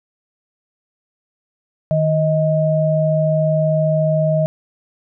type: tone pair together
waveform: sine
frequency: 155.56 / 629.7 Hz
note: D#3 / D#5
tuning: 0 / +21 cents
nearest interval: 2 octaves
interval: 2421 cents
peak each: -16 dBFS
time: 1.91-4.46 s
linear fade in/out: 0 ms
effects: none

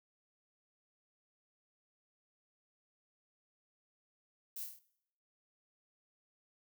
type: noise with echo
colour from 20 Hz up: violet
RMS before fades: -44 dBFS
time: 4.56-4.64 s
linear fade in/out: 5 ms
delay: 25 ms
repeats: 6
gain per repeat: -3 dB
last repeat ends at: 4.79 s
effects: noise-tail reverb RT60 0.7 s tail -19 dB re dry

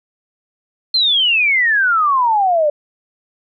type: exponential sweep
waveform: sine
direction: down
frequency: 4229 to 577 Hz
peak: -11 dBFS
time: 0.94-2.7 s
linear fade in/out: 5 ms
effects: none

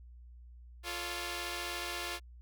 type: chord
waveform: 5% pulse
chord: F augmented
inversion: none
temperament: equal with one note detuned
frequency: 349.2 / 440 / 562.1 Hz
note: F4 / A4 / C#5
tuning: 0 / 0 / +24 cents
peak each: -27 / -33 / -32 dBFS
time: 0.83-2.2 s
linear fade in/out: 50 ms
effects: added 60 Hz sine -50 dBFS peak until 2.41 s

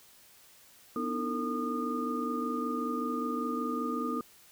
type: tone cluster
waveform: sine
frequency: 246.3 / 294.9 / 320.1 / 452.4 / 1222 Hz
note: B3 / D4 / D#4 / A4 / D#6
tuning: -5 / +7 / +49 / +48 / -32 cents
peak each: -34 / -39 / -39 / -38 / -35 dBFS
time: 0.96-4.21 s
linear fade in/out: 2 ms
effects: white hiss -58 dBFS RMS until 4.51 s

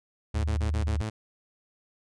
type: tone with vibrato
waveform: sine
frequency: 76 Hz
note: D#2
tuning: 40 cents flat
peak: -25 dBFS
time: 0.34-1.02 s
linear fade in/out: 10 ms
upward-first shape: sine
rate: 7.4 Hz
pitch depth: 18 cents each way
type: tone bursts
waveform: sawtooth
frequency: 108.5 Hz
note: A2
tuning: 24 cents flat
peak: -26 dBFS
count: 6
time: 0.34-1.1 s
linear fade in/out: 10 ms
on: 100 ms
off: 32 ms
effects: resampled to 22050 Hz

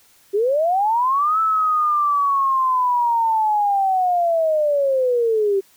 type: linear two-way sweep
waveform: sine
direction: up then down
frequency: 383 to 1318.5 to 383 Hz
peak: -15 dBFS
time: 0.33-5.61 s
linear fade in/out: 20 ms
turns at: 1.4 s
effects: white hiss -54 dBFS RMS until 5.76 s

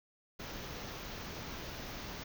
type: band-stop noise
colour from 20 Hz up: pink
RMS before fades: -44 dBFS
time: 0.39-2.24 s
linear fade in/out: 10 ms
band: 6600 to 14000 Hz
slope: 96 dB/octave
effects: none

